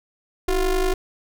square ring-modulated tone, 174.61 Hz, F3, in tune, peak -16 dBFS, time 0.48-0.94 s, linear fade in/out 5 ms, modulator 200 Hz, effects none

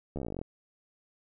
slowing click train, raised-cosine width 2 ms, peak -23 dBFS, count 15, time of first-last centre 0.16-0.415 s, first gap 13 ms, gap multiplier 1.05, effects none

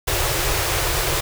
pink band-stop noise, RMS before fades -21 dBFS, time 0.07-1.21 s, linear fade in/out 10 ms, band 150 to 320 Hz, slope 96 dB/octave, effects none

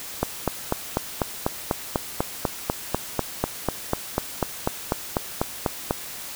click train, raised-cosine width 1 ms, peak -6 dBFS, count 24, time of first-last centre 0.23-5.909 s, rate 4.05 Hz, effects white hiss -36 dBFS RMS until 6.35 s

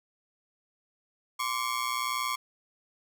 sawtooth ring-modulated tone, 1100 Hz, C#6, 14 cents flat, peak -22 dBFS, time 1.39-2.36 s, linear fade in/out 10 ms, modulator 60.6 Hz, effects none

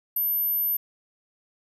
sine tone, 13010 Hz, G#9, 37 cents flat, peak -22 dBFS, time 0.16-0.77 s, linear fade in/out 5 ms, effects none

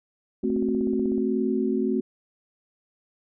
sine chord, F# diminished, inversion first, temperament equal, 220 / 261.6 / 370 Hz, A3 / C4 / F#4, 0 / 0 / 0 cents, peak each -26 dBFS, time 0.43-2.01 s, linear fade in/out 10 ms
click train, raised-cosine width 2 ms, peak -27 dBFS, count 13, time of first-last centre 0.44-1.181 s, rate 16.2 Hz
effects none

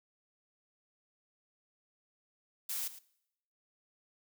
blue noise with echo, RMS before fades -37 dBFS, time 2.69-2.88 s, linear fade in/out 5 ms, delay 110 ms, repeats 1, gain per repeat -14 dB, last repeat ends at 2.99 s, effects noise-tail reverb RT60 0.8 s tail -22 dB re dry

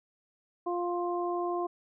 harmonic tone, 350.7 Hz, F4, 7 cents sharp, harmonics 1 / 2 / 3, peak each -31 / -34 / -36 dBFS, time 0.66-1.67 s, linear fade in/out 10 ms, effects none

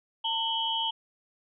sine tone cluster, 903 / 2995 / 3234 Hz, A5 / F#7 / G#7, +45 / +20 / -47 cents, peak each -31 dBFS, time 0.24-0.91 s, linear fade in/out 10 ms, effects none

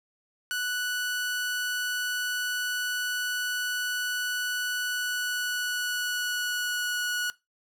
sawtooth tone with pitch glide, 1480 to 1464.7 Hz, F#6 to F#6, 0 to -18 cents, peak -24 dBFS, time 0.51-7.3 s, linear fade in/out 0 ms, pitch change -18 cents, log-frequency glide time 4.84-7.18 s, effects noise-tail reverb RT60 0.2 s tail -18 dB re dry

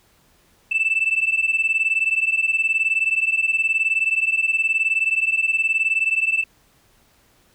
sine beating tone pair, 2637 / 2656 Hz, E7 / E7, 0 / +12 cents, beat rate 19 Hz, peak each -19 dBFS, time 0.71-6.44 s, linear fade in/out 10 ms, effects tanh soft clip ceiling -12 dBFS + pink hiss -58 dBFS RMS until 7.54 s

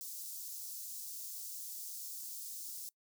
white high-pass noise, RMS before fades -45 dBFS, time 0.01-2.89 s, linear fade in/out 0 ms, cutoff 5100 Hz, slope 24 dB/octave, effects noise-tail reverb RT60 0.1 s tail -23 dB re dry

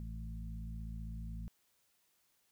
harmonic tone with a mistuned harmonic, 55.1 Hz, A1, 3 cents sharp, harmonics 1 / 2 / 3 / 4, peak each -42 / -49 / -49 / -52 dBFS, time 0-1.48 s, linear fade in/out 0 ms, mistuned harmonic 2, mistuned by +17 cents, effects white hiss -75 dBFS RMS until 2.51 s

